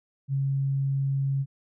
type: tone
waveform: sine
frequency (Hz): 137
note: C#3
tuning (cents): -20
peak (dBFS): -23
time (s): 0.28-1.46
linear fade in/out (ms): 50
effects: none